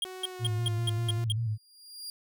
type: tone bursts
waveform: square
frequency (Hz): 3235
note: G#7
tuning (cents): -46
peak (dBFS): -28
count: 7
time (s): 0.02-1.321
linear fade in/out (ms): 2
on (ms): 23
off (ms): 190
type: tone with pitch glide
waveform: sawtooth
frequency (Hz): 371.6 to 348.7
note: F#4 to F4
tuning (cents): +7 to -3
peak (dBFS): -36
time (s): 0.05-1.24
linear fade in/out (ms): 0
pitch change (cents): -110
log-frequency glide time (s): 0.26-0.77
type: tone with vibrato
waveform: sine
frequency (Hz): 111.7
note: A2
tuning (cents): +27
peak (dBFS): -27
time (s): 0.39-1.58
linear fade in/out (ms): 50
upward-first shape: square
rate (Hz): 5.1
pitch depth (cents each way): 62
type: tone with exponential growth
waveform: sawtooth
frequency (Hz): 4808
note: D8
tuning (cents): +40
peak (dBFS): -33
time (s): 1.36-2.1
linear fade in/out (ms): 1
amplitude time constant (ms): 160
effects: none